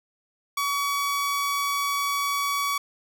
sawtooth tone, 1133 Hz, C#6, 37 cents sharp, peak -20 dBFS, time 0.57-2.78 s, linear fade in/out 5 ms, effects none

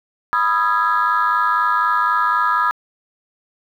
sine chord, E major seventh, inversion second, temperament equal with one note detuned, 987.8 / 1244.5 / 1348.5 / 1661.2 Hz, B5 / D#6 / E6 / G#6, 0 / 0 / +39 / 0 cents, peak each -19 / -17 / -21 / -21 dBFS, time 0.33-2.71 s, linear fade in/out 0 ms, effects tanh soft clip ceiling -7 dBFS + 8-bit

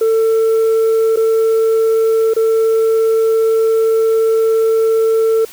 sine tone with dropouts, 447.1 Hz, A4, 28 cents sharp, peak -7 dBFS, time 0.01-5.45 s, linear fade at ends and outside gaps 5 ms, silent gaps 1.161-1.171 / 2.337-2.364 s, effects tanh soft clip ceiling -9 dBFS + white hiss -37 dBFS RMS until 5.52 s

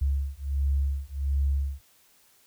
sine beating tone pair, 68.7 / 70.1 Hz, C#2 / C#2, -15 / +20 cents, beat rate 1.4 Hz, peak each -27 dBFS, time 0.01-1.81 s, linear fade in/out 10 ms, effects white hiss -61 dBFS RMS until 2.46 s

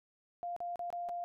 sine tone with dropouts, 698.5 Hz, F5, in tune, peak -36 dBFS, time 0.43-1.24 s, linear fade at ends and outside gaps 0 ms, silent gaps 0.564-0.604 / 0.758-0.793 / 0.903-0.927 / 1.088-1.093 s, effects none

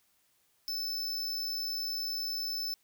square tone, 5270 Hz, E8, 1 cent flat, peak -33 dBFS, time 0.68-2.74 s, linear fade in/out 0 ms, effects white hiss -71 dBFS RMS until 2.83 s

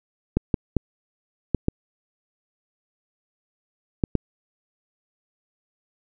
clicks, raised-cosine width 3 ms, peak -6 dBFS, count 7, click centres 0.37 / 0.542 / 0.767 / 1.547 / 1.684 / 4.038 / 4.153 s, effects none

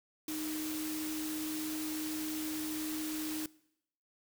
sine tone in noise, 310 Hz, D#4, 6 cents flat, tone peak -37 dBFS, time 0.28-3.46 s, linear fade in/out 2 ms, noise white, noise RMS -42 dBFS, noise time 0.28-3.46 s, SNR +2 dB, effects noise-tail reverb RT60 0.8 s tail -22 dB re dry

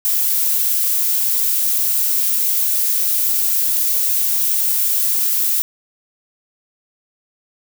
violet noise, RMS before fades -17 dBFS, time 0.05-5.62 s, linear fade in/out 0 ms, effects none

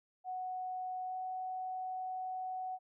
sine tone with pitch glide, 740 to 744.7 Hz, F#5 to F#5, 0 to +11 cents, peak -37 dBFS, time 0.24-2.79 s, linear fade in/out 50 ms, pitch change +11 cents, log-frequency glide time 1.06-1.15 s, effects none

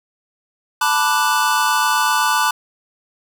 square chord, B minor seventh, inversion third, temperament equal, 880 / 987.8 / 1174.7 / 1480 Hz, A5 / B5 / D6 / F#6, 0 / 0 / 0 / 0 cents, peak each -21 dBFS, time 0.81-2.51 s, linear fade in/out 5 ms, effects none

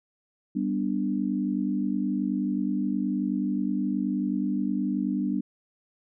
sine chord, G major, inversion none, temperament equal with one note detuned, 196 / 246.9 / 294.9 Hz, G3 / B3 / D4, 0 / 0 / +7 cents, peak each -28 / -29 / -29 dBFS, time 0.55-5.41 s, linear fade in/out 10 ms, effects none

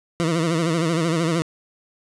20% pulse tone with vibrato, 164.81 Hz, E3, in tune, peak -14 dBFS, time 0.2-1.42 s, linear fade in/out 0 ms, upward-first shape sine, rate 13 Hz, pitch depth 88 cents each way, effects resampled to 22050 Hz + 9-bit

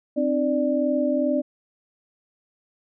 sine tone cluster, 263.1 / 305.5 / 590 Hz, C4 / D#4 / D5, +10 / -32 / +8 cents, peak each -23 / -26 / -23 dBFS, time 0.16-1.42 s, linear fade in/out 20 ms, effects none

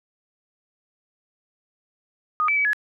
sine tone with pitch steps, 1237 / 2310 / 2281 / 1693 Hz, D#6 / D7 / C#7 / G#6, -10 / -29 / +49 / +33 cents, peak -18 dBFS, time 2.4-2.732 s, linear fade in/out 0 ms, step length 83 ms, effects none

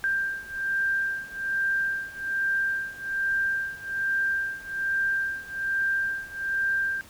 sine beating tone pair, 1583 / 1584.2 Hz, G6 / G6, +17 / +18 cents, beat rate 1.2 Hz, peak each -29 / -27 dBFS, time 0.04-7.01 s, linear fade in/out 0 ms, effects pink hiss -50 dBFS RMS until 7.09 s

